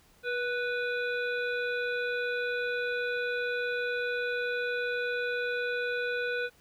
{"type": "harmonic tone with a mistuned harmonic", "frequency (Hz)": 493.9, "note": "B4", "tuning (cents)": 0, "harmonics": [1, 3, 5, 7, 8], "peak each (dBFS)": [-32, -32, -39, -47, -46], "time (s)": [0.23, 6.5], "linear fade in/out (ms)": 50, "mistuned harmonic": 1, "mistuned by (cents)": -28, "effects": ["pink hiss -62 dBFS RMS until 6.6 s"]}